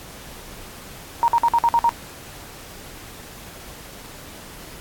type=tone bursts; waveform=sine; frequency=936 Hz; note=A#5; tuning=7 cents sharp; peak=-13 dBFS; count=7; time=1.23-1.892 s; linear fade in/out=0 ms; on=50 ms; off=52 ms; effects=pink hiss -40 dBFS RMS until 4.8 s + AAC 64 kbps